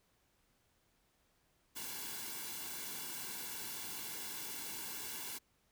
white noise with comb filter, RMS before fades -44 dBFS, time 1.75-5.39 s, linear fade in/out 20 ms, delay 1.6 ms, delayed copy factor -0.7, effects pink hiss -75 dBFS RMS until 5.71 s

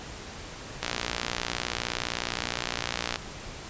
click train, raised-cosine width 0.2 ms, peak -10 dBFS, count 140, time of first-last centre 0.83-3.158 s, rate 59.7 Hz, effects pink hiss -41 dBFS RMS until 3.69 s + resampled to 16000 Hz

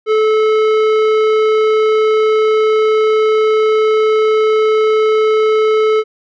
sine tone with tanh clipping, 433.9 Hz, A4, 24 cents flat, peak -11 dBFS, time 0.06-6.04 s, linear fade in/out 50 ms, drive 14 dB, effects none

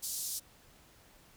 white band-pass noise, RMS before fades -38 dBFS, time 0.02-0.4 s, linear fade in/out 20 ms, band 4500 to 13000 Hz, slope 24 dB/octave, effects pink hiss -61 dBFS RMS until 1.36 s

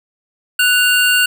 square tone pair together, 1480 / 2794 Hz, F#6 / F7, 0 / 0 cents, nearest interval major seventh, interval 1100 cents, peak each -14 dBFS, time 0.59-1.26 s, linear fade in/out 5 ms, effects none

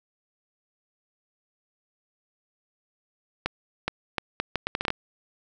accelerating click train, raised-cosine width 0.3 ms, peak -9 dBFS, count 11, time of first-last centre 3.46-4.904 s, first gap 420 ms, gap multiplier 0.72, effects none

